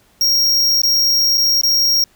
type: tone with dropouts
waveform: square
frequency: 5588 Hz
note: F8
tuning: in tune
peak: -12 dBFS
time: 0.21-2.04 s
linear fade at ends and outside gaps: 2 ms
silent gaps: 0.818-0.834 / 1.374-1.378 / 1.613-1.634 s
effects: pink hiss -54 dBFS RMS until 2.15 s